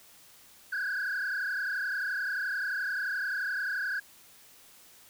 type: tone with frequency modulation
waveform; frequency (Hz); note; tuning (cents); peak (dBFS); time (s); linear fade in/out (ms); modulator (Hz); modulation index
sine; 1568; G6; 0; -27; 0.72-4; 10; 31.5; 3
effects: tanh soft clip ceiling -28 dBFS + white hiss -56 dBFS RMS until 5.09 s